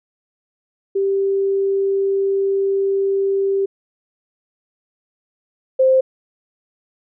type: tone pair in turn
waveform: sine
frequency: 392 / 523.3 Hz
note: G4 / C5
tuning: 0 / 0 cents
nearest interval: perfect fourth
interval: 500 cents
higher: second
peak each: -15 / -10 dBFS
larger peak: second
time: 0.95-3.66 / 5.79-6.01 s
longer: first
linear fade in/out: 10 ms
effects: none